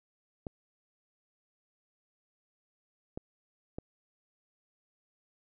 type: clicks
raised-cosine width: 2 ms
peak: -24 dBFS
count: 3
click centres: 0.468 / 3.175 / 3.785 s
effects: none